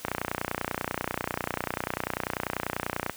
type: click train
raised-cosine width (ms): 0.5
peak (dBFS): -12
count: 93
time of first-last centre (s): 0.05-3.096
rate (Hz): 30.2
effects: white hiss -46 dBFS RMS until 3.16 s + high-pass 60 Hz 12 dB/octave